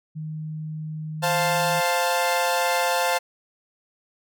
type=tone with pitch glide; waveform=sine; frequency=155.56 to 158.74 Hz; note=D#3 to D#3; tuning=0 to +35 cents; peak=-29 dBFS; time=0.15-1.81 s; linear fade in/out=20 ms; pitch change=+35 cents; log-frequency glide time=1.24-1.64 s
type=chord; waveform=sawtooth; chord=F major; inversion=second; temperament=equal; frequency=523.3 / 698.5 / 880 Hz; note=C5 / F5 / A5; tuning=0 / 0 / 0 cents; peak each=-21 dBFS; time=1.22-3.19 s; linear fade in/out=20 ms
effects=none